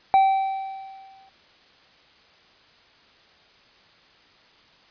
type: tone with exponential decay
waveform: triangle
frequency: 774 Hz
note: G5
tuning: 22 cents flat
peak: -10 dBFS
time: 0.14-1.29 s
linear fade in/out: 0 ms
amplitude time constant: 250 ms
effects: white hiss -55 dBFS RMS until 4.9 s + resampled to 11025 Hz